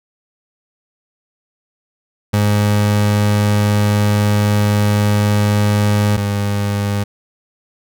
30% pulse tone pair in turn, 103.83 / 101.81 Hz, G#2 / G#2, 0 / -34 cents, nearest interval unison, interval 34 cents, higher first, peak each -9 / -13 dBFS, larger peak first, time 2.33-6.17 / 6.17-7.04 s, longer first, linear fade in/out 10 ms, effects none

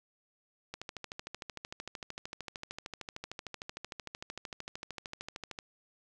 click train, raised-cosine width 0.2 ms, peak -23 dBFS, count 65, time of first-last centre 0.74-5.588 s, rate 13.2 Hz, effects none

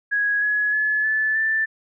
sine tone with pitch steps, 1661 / 1687.1 / 1713.6 / 1740.6 / 1767.9 Hz, G#6 / G#6 / A6 / A6 / A6, 0 / +27 / -46 / -19 / +8 cents, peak -18 dBFS, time 0.11-1.66 s, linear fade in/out 20 ms, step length 310 ms, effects none

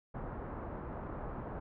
pink low-pass noise, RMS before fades -42 dBFS, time 0.14-1.6 s, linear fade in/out 10 ms, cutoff 1300 Hz, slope 24 dB/octave, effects none

